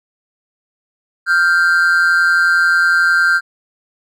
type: tone pair together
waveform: triangle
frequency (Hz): 1396.9 / 1568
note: F6 / G6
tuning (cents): 0 / 0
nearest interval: major second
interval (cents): 200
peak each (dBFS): -11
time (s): 1.26-3.41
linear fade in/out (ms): 50
effects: none